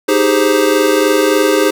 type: chord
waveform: square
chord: Ab major seventh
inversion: second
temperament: equal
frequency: 311.1 / 392 / 415.3 / 523.3 Hz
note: Eb4 / G4 / Ab4 / C5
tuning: 0 / 0 / 0 / 0 cents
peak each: -16 dBFS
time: 0.08-1.71 s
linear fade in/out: 10 ms
effects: none